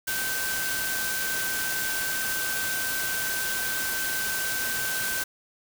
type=tone in noise; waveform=sine; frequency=1543 Hz; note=G6; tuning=28 cents flat; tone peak=-30 dBFS; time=0.07-5.24 s; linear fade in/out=10 ms; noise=white; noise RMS=-30 dBFS; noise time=0.07-5.24 s; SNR=-3 dB; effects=none